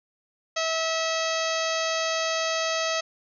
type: harmonic tone with a mistuned harmonic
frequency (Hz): 648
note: E5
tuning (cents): -30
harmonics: 1 / 2 / 3 / 4 / 5 / 6 / 7 / 8 / 9 / 10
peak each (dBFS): -28 / -31 / -33 / -34 / -35 / -36 / -36 / -37 / -38 / -38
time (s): 0.56-3.01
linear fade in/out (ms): 10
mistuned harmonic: 9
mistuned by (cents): +41
effects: none